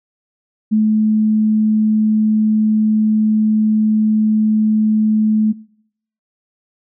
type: tone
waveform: sine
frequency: 215.8 Hz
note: A3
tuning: 33 cents flat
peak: -10 dBFS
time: 0.71-5.53 s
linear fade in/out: 20 ms
effects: noise-tail reverb RT60 0.7 s tail -23 dB re dry